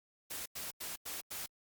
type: noise bursts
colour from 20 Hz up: white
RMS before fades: -42 dBFS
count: 5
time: 0.3-1.464 s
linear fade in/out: 10 ms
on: 160 ms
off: 91 ms
effects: Opus 48 kbps